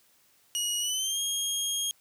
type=tone with pitch glide; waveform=20% pulse; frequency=2900 to 3255 Hz; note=F#7 to G#7; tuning=-35 to -36 cents; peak=-22 dBFS; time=0.55-1.91 s; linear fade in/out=0 ms; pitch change=+199 cents; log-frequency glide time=0.8-1.2 s; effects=white hiss -64 dBFS RMS until 2 s + high-pass 60 Hz 12 dB/octave